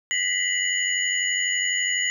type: tone cluster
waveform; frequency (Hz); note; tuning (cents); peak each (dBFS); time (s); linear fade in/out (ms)
sine; 1939 / 2031 / 2943 / 6870; B6 / B6 / F#7 / A8; -32 / +48 / -10 / -42; -27; 0.11-2.1; 0
effects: none